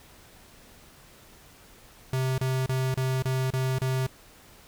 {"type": "tone bursts", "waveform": "square", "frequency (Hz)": 130.6, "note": "C3", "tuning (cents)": -3, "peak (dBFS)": -25, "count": 7, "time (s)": [2.13, 4.066], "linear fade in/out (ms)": 2, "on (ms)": 250, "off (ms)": 31, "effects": ["pink hiss -53 dBFS RMS until 4.67 s"]}